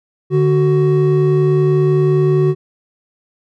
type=tone pair together; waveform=triangle; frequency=147.76 / 373 Hz; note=D3 / F#4; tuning=+11 / +14 cents; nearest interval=octave + major third; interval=1603 cents; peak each=-11 dBFS; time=0.3-2.55 s; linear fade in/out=50 ms; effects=none